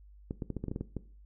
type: clicks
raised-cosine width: 3 ms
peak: -22 dBFS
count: 10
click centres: 0.309 / 0.422 / 0.503 / 0.567 / 0.64 / 0.683 / 0.715 / 0.761 / 0.81 / 0.967 s
effects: noise-tail reverb RT60 0.4 s tail -17 dB re dry + added 50 Hz sine -52 dBFS peak until 1.25 s